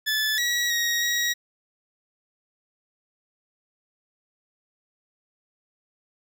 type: tone with pitch steps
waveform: 20% pulse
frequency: 1735 / 1921 / 1886 / 1904 Hz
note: A6 / B6 / A#6 / A#6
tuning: -25 / -48 / +20 / +36 cents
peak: -17 dBFS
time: 0.06-1.34 s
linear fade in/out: 20 ms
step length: 320 ms
effects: none